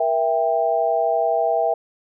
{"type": "chord", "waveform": "sine", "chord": "E diminished", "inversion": "second", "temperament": "just", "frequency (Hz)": [474.7, 659.3, 791.1], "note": ["Bb4", "E5", "G5"], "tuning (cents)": [31, 0, 16], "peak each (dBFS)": [-24, -19, -22], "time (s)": [0, 1.74], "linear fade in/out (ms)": 5, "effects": []}